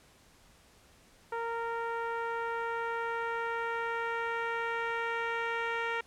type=tone with low-pass filter sweep; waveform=10% pulse; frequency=462.5 Hz; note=A#4; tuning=14 cents flat; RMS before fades=-34 dBFS; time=1.32-6.01 s; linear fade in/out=5 ms; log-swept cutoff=1100 to 2300 Hz; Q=1.1; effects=pink hiss -61 dBFS RMS until 6.06 s + low-pass 11000 Hz 12 dB/octave